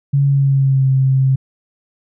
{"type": "tone with pitch glide", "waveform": "sine", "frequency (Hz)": [140, 133.06], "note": ["C#3", "C3"], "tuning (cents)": [18, 29], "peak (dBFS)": -10, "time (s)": [0.13, 1.36], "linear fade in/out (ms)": 10, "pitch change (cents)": -89, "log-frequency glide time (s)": [0.25, 0.88], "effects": []}